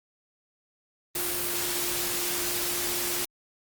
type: tone in noise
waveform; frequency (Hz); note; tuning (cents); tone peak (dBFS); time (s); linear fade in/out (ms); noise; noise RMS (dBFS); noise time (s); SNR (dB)
sine; 351.1; F4; +9; -37; 1.15-3.25; 5; white; -29; 1.15-3.25; -11
effects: Opus 32 kbps